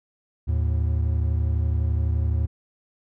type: tone pair together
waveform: triangle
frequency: 77 / 108.89 Hz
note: D#2 / A2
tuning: -17 / -18 cents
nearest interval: tritone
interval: 599 cents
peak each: -19 / -24 dBFS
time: 0.47-2.47 s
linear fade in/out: 20 ms
effects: none